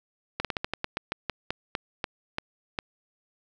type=slowing click train; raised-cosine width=0.3 ms; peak=-12 dBFS; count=15; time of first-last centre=0.4-2.788 s; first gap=47 ms; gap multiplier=1.18; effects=none